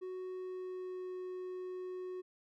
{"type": "tone with pitch glide", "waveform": "triangle", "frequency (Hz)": [370, 367.2], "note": ["F#4", "F#4"], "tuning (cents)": [0, -13], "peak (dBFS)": -38, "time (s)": [0.01, 2.22], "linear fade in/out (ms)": 20, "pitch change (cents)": -13, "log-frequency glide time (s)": [0.35, 1.16], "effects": []}